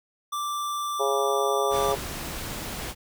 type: tone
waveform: square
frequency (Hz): 1174.7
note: D6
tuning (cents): 0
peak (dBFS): -28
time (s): 0.32-1.93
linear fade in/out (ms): 10
type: harmonic tone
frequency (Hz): 137.7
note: C#3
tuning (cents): -11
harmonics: 3 / 4 / 5 / 6 / 7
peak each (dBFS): -26 / -28 / -30 / -32 / -33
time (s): 0.99-1.96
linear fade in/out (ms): 20
type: noise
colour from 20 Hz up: pink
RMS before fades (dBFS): -34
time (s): 1.7-2.95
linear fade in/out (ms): 50
effects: none